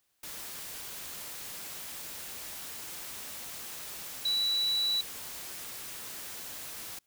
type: tone in noise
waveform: sine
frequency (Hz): 3936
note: B7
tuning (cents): -7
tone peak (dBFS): -26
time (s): 4.25-5.01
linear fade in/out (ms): 5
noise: white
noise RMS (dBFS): -42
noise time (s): 0.23-6.99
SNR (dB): +13
effects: white hiss -75 dBFS RMS until 7.06 s